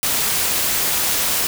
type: noise with amplitude modulation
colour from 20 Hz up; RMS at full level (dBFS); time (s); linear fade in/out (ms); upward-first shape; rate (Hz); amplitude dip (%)
white; -17; 0.03-1.47; 0; sine; 266; 50
effects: none